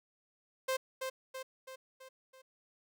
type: tone with echo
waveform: sawtooth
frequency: 523.3 Hz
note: C5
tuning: in tune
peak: -27 dBFS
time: 0.68-0.77 s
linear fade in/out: 10 ms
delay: 330 ms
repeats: 5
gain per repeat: -5 dB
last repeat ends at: 2.42 s
effects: none